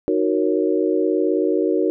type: chord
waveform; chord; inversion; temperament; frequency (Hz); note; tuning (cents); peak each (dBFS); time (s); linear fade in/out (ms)
sine; D# minor seventh; none; equal; 311.1 / 370 / 466.2 / 554.4; D#4 / F#4 / A#4 / C#5; 0 / 0 / 0 / 0; -21 / -20 / -22 / -26; 0.08-1.9; 0
effects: none